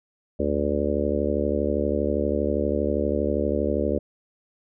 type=harmonic tone with a mistuned harmonic; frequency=72.5 Hz; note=D2; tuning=22 cents flat; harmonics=1 / 3 / 4 / 5 / 6 / 7 / 8; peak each=-29 / -29 / -29 / -29 / -29 / -29 / -29 dBFS; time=0.39-3.99 s; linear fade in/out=10 ms; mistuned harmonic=1; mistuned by=+110 cents; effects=none